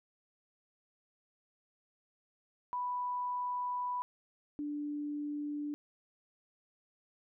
sine tone pair in turn, 987.8 / 293.7 Hz, B5 / D4, 0 / 0 cents, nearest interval octave + major sixth, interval 2100 cents, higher first, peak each -33 / -35 dBFS, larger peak first, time 2.73-4.02 / 4.59-5.74 s, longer first, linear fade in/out 0 ms, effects none

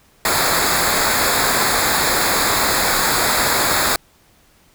pink noise with comb filter, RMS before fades -17 dBFS, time 0.25-3.96 s, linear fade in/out 2 ms, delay 0.34 ms, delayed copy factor -0.8, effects pink hiss -54 dBFS RMS until 4.74 s

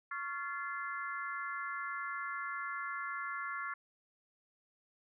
harmonic tone with a mistuned harmonic, 345.2 Hz, F4, 20 cents flat, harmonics 3 / 4 / 5 / 6, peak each -42 / -41 / -43 / -47 dBFS, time 0.11-3.74 s, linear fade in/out 5 ms, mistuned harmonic 3, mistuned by +120 cents, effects none

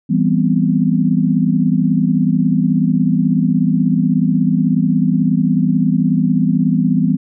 sine chord, C major seventh, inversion first, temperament equal with one note detuned, 164.81 / 196 / 246.9 / 263.3 Hz, E3 / G3 / B3 / C4, 0 / 0 / 0 / +11 cents, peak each -16 / -16 / -16 / -21 dBFS, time 0.09-7.17 s, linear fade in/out 20 ms, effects none

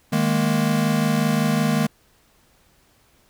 square chord, D# suspended fourth, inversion none, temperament equal, 155.56 / 207.7 / 233.1 Hz, D#3 / G#3 / A#3, 0 / 0 / 0 cents, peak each -23 dBFS, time 0.12-1.87 s, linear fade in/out 10 ms, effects pink hiss -59 dBFS RMS until 3.29 s

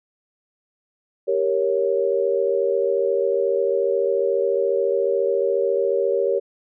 sine chord, G diminished, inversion none, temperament equal, 392 / 466.2 / 554.4 Hz, G4 / Bb4 / Db5, 0 / 0 / 0 cents, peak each -22 dBFS, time 1.27-6.4 s, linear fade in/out 20 ms, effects none

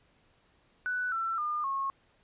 sine tone with pitch steps, 1488 / 1341.1 / 1208.6 / 1089.3 Hz, F#6 / E6 / D6 / C#6, +9 / +29 / +49 / -31 cents, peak -29 dBFS, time 0.86-1.9 s, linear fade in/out 0 ms, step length 260 ms, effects pink hiss -67 dBFS RMS until 2.23 s + resampled to 8000 Hz

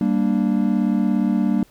triangle chord, G minor, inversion none, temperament equal, 196 / 233.1 / 293.7 Hz, G3 / Bb3 / D4, 0 / 0 / 0 cents, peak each -18 / -18 / -21 dBFS, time 0.01-1.63 s, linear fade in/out 2 ms, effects pink hiss -55 dBFS RMS until 1.7 s

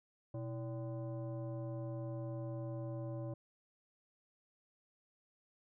sine tone with frequency modulation, 123.47 Hz, B2, in tune, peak -39 dBFS, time 0.34-3.34 s, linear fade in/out 5 ms, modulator 450 Hz, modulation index 0.91, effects none

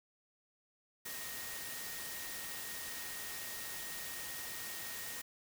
sine tone in noise, 1864.7 Hz, A#6, in tune, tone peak -50 dBFS, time 1.05-5.22 s, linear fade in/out 10 ms, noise white, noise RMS -44 dBFS, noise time 1.05-5.22 s, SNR -9 dB, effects none

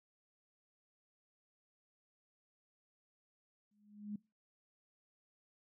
sine tone with exponential growth, 207.7 Hz, G#3, in tune, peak -37 dBFS, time 3.71-4.16 s, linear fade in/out 5 ms, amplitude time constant 97 ms, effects noise-tail reverb RT60 0.3 s tail -23 dB re dry

